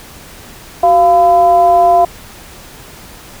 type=tone with frequency modulation; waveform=sine; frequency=693 Hz; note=F5; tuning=14 cents flat; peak=-5 dBFS; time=0.83-2.05 s; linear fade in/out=5 ms; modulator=317 Hz; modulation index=0.49; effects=pink hiss -35 dBFS RMS until 3.4 s